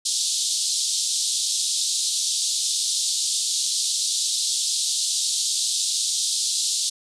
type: band-pass noise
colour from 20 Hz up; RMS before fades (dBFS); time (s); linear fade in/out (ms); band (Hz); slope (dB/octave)
pink; -24; 0.05-6.9; 10; 3600 to 9500; 48
effects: none